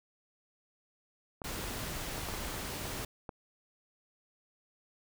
clicks, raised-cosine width 1 ms, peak -26 dBFS, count 8, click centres 1.418 / 1.641 / 2.18 / 2.287 / 2.339 / 2.542 / 2.855 / 3.292 s
pink noise, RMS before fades -39 dBFS, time 1.44-3.05 s, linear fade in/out 5 ms
effects none

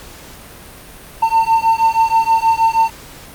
triangle beating tone pair, 899 / 905.3 Hz, A5 / A5, +37 / +49 cents, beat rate 6.3 Hz, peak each -12 dBFS, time 1.22-2.9 s, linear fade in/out 10 ms, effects pink hiss -37 dBFS RMS until 3.34 s + Opus 48 kbps

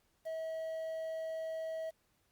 triangle tone with quantisation, 644 Hz, E5, 41 cents flat, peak -35 dBFS, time 0.25-1.91 s, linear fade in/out 20 ms, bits 10, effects pink hiss -75 dBFS RMS until 2.31 s + Opus 48 kbps

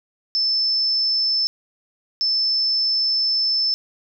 sine tone bursts at uneven times, 5274 Hz, E8, in tune, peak -17 dBFS, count 2, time 0.35-1.47 / 2.21-3.74 s, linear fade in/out 0 ms, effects none

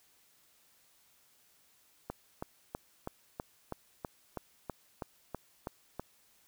click train, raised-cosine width 1 ms, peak -23 dBFS, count 13, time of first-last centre 2.1-5.996 s, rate 3.08 Hz, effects white hiss -67 dBFS RMS until 6.47 s

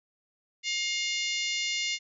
harmonic tone, 710 Hz, F5, 28 cents sharp, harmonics 3 / 4 / 5 / 6 / 7 / 8 / 9 / 10, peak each -32 / -34 / -36 / -38 / -39 / -40 / -41 / -42 dBFS, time 0.63-1.99 s, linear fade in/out 50 ms, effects none

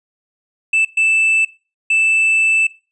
triangle tone bursts at uneven times, 2641 Hz, E7, 3 cents sharp, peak -10 dBFS, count 3, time 0.73-0.85 / 0.97-1.45 / 1.9-2.67 s, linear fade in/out 5 ms, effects noise-tail reverb RT60 0.3 s tail -18 dB re dry + resampled to 22050 Hz

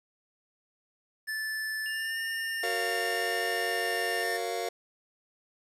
square tone with pitch glide, 1751 to 1807.5 Hz, A6 to A6, -9 to +46 cents, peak -32 dBFS, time 1.27-4.38 s, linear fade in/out 20 ms, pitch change +55 cents, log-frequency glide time 1.86-2.17 s
triangle tone with vibrato, 2824 Hz, F7, 19 cents sharp, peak -39 dBFS, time 1.86-4.23 s, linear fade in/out 0 ms, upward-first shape sine, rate 0.78 Hz, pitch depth 11 cents each way
45% pulse chord, Gb major seventh, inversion none, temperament just, 370 / 462.5 / 555 / 693.7 Hz, Gb4 / Bb4 / Db5 / F5, 0 / -14 / +2 / -12 cents, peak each -38 / -35 / -40 / -34 dBFS, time 2.63-4.69 s, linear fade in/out 5 ms
effects resampled to 32000 Hz + 10-bit

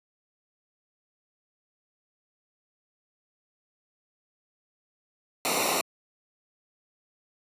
pink noise with comb filter, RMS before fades -26 dBFS, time 5.45-5.81 s, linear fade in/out 0 ms, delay 0.61 ms, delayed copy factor -0.85, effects high-pass 200 Hz 12 dB/octave + resampled to 32000 Hz

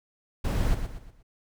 brown noise with echo, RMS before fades -25 dBFS, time 0.44-0.75 s, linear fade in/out 10 ms, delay 120 ms, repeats 4, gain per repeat -8 dB, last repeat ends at 1.23 s, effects none

